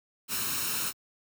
white noise with comb filter, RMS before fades -31 dBFS, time 0.28-0.93 s, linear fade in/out 50 ms, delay 0.74 ms, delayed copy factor +0.6, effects high-pass 80 Hz 12 dB/octave

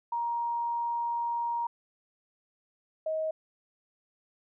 sine tone pair in turn, 941 / 631.7 Hz, A#5 / D#5, +16 / +26 cents, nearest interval perfect fifth, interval 690 cents, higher first, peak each -28 dBFS, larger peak neither, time 0.12-1.67 / 3.06-3.31 s, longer first, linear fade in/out 5 ms, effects none

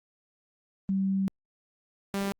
sine / sawtooth tone pair in turn, 193.1 / 197.84 Hz, G3 / G3, -26 / +16 cents, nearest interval unison, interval 42 cents, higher second, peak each -24 dBFS, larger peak neither, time 0.89-1.28 / 2.14-2.32 s, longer first, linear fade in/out 0 ms, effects Opus 24 kbps

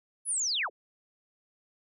sine linear sweep, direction down, 10660 to 280.9 Hz, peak -27 dBFS, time 0.25-0.7 s, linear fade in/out 50 ms, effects none

